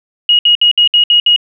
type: tone bursts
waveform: sine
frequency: 2887 Hz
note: F#7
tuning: 43 cents flat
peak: -5 dBFS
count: 7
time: 0.29-1.362 s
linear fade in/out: 2 ms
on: 100 ms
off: 62 ms
effects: none